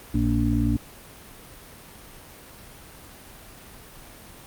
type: harmonic tone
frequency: 58.27 Hz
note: A#1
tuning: in tune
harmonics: 1 / 2 / 4 / 5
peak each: -25 / -25 / -25 / -25 dBFS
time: 0.14-0.77 s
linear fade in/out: 5 ms
effects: pink hiss -45 dBFS RMS until 4.46 s + Opus 32 kbps